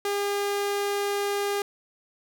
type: tone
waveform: sawtooth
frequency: 404.5 Hz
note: G#4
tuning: 46 cents flat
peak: -21 dBFS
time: 0.05-1.62 s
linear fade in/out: 2 ms
effects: none